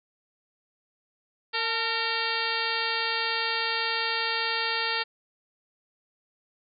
harmonic tone with a mistuned harmonic, 458.3 Hz, A#4, 29 cents flat, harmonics 1 / 2 / 3 / 4 / 5 / 6 / 7 / 8 / 9 / 10, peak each -37 / -34 / -34 / -32 / -36 / -34 / -36 / -36 / -37 / -34 dBFS, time 1.53-5.04 s, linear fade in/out 20 ms, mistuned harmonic 2, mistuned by -56 cents, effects none

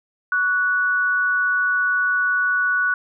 sine tone pair together, 1129.4 / 1475 Hz, C#6 / F#6, +32 / -6 cents, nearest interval perfect fourth, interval 462 cents, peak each -26 / -17 dBFS, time 0.32-2.94 s, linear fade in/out 2 ms, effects none

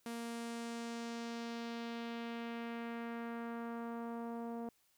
sawtooth tone with low-pass filter sweep, 233.1 Hz, A#3, in tune, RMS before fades -43 dBFS, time 0.06-4.69 s, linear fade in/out 2 ms, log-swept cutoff 12000 to 760 Hz, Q 1.3, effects white hiss -74 dBFS RMS until 4.97 s

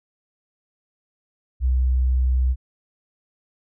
sine tone, 63.6 Hz, C2, 48 cents flat, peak -16 dBFS, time 1.6-2.56 s, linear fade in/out 50 ms, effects none

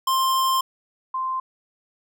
square / sine tone pair in turn, 1052 / 1042.9 Hz, C6 / C6, +9 / -6 cents, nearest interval unison, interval 15 cents, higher first, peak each -19 / -23 dBFS, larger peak first, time 0.07-0.61 / 1.14-1.4 s, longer first, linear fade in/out 5 ms, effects none

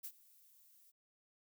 violet noise with ADSR envelope, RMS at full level -44 dBFS, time 0.03-0.92 s, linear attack 19 ms, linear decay 64 ms, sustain -22 dB, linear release 26 ms, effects none

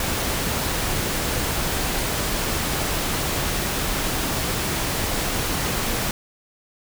pink noise, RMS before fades -24 dBFS, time 0-6.11 s, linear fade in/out 2 ms, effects none

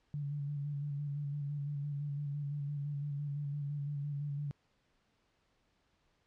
sine tone with vibrato, 144.1 Hz, D3, 33 cents flat, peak -35 dBFS, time 0.14-4.51 s, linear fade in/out 0 ms, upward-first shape square, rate 5.9 Hz, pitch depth 28 cents each way, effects pink hiss -75 dBFS RMS until 6.26 s + low-pass 5000 Hz 12 dB/octave

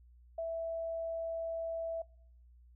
sine tone, 659.3 Hz, E5, in tune, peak -34 dBFS, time 0.38-2.02 s, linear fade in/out 5 ms, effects noise-tail reverb RT60 0.6 s tail -25 dB re dry + added 60 Hz sine -57 dBFS peak until 2.75 s

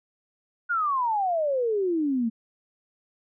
sine exponential sweep, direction down, 1462 to 220 Hz, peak -22 dBFS, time 0.69-2.3 s, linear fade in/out 20 ms, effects none

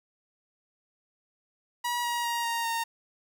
sawtooth tone with pitch steps, 964 / 952.9 / 942 / 931.2 / 920.5 Hz, B5 / A#5 / A#5 / A#5 / A#5, -42 / +38 / +18 / -2 / -22 cents, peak -24 dBFS, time 1.84-2.84 s, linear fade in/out 10 ms, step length 200 ms, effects 11-bit

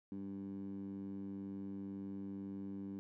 15% pulse tone with band-pass filter, 98 Hz, G2, in tune, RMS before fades -45 dBFS, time 0.12-2.99 s, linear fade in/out 0 ms, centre 240 Hz, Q 5.6, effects none

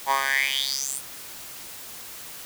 10% pulse tone with high-pass filter sweep, 136.1 Hz, C#3, 31 cents flat, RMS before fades -25 dBFS, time 0.06-1.02 s, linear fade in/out 50 ms, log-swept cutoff 870 to 10000 Hz, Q 6.1, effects white hiss -40 dBFS RMS until 2.45 s

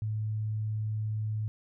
sine tone, 107.9 Hz, A2, 33 cents flat, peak -29 dBFS, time 0.02-1.48 s, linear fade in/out 0 ms, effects none

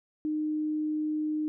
sine tone, 306.2 Hz, D#4, 28 cents flat, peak -27 dBFS, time 0.25-1.48 s, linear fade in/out 0 ms, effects none

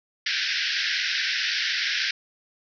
pink band-pass noise, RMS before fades -26 dBFS, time 0.26-2.11 s, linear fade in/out 5 ms, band 1500 to 5600 Hz, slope 96 dB/octave, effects none

